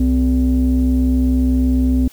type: tone pair together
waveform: sine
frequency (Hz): 64 / 255.8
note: C2 / C4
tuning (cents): -38 / -39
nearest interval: 2 octaves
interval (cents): 2399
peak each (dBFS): -13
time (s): 0-2.08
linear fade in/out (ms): 5
effects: tanh soft clip ceiling -8 dBFS + white hiss -47 dBFS RMS until 2.12 s